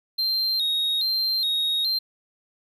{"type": "tone with vibrato", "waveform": "triangle", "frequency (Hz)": 3951, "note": "B7", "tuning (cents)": 0, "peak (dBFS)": -20, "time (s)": [0.18, 1.99], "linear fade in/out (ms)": 10, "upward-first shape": "square", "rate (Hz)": 1.2, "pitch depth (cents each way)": 87, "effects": []}